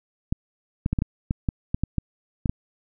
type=clicks; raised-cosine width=5 ms; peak=-10 dBFS; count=12; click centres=0.325 / 0.861 / 0.93 / 0.988 / 1.021 / 1.309 / 1.488 / 1.745 / 1.836 / 1.983 / 2.458 / 2.495 s; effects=none